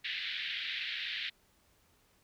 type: band-pass noise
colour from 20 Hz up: white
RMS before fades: -38 dBFS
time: 0.04-1.3 s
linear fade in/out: 10 ms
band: 1700 to 3900 Hz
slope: 48 dB/octave
effects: pink hiss -69 dBFS RMS until 2.23 s